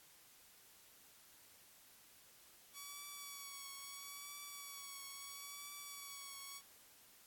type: tone with vibrato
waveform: 5% pulse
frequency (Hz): 1130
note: C#6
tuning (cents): +33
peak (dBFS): -37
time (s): 2.73-6.62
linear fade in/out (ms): 50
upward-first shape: triangle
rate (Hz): 0.75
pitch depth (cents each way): 36
effects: white hiss -64 dBFS RMS until 7.26 s + AAC 64 kbps